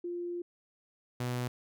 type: tone pair in turn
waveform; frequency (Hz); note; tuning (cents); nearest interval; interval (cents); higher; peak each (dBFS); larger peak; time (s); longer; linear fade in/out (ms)
sine / sawtooth; 349.2 / 123.46; F4 / B2; 0 / 0; octave + tritone; 1800; first; -34 / -28; second; 0.04-0.42 / 1.2-1.48; first; 5
effects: none